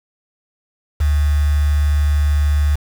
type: tone with quantisation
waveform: sine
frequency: 73.42 Hz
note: D2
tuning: in tune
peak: -12 dBFS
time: 1-2.76 s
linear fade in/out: 10 ms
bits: 5
effects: none